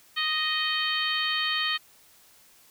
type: harmonic tone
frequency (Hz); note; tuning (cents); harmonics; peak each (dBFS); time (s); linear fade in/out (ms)
622; D#5; -1; 2 / 3 / 4 / 5 / 6 / 7; -33 / -30 / -34 / -29 / -34 / -34; 0.16-1.78; 20
effects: white hiss -57 dBFS RMS until 2.7 s